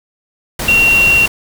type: tone in noise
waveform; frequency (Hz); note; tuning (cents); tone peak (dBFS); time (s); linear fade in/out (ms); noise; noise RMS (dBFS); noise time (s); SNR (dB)
sine; 2747; F7; -29; -7; 0.68-1.26; 5; pink; -20; 0.59-1.28; +10
effects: none